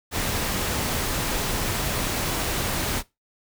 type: noise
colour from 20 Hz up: pink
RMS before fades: -26 dBFS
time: 0.11-3.03 s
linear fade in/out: 50 ms
effects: noise-tail reverb RT60 0.2 s tail -19 dB re dry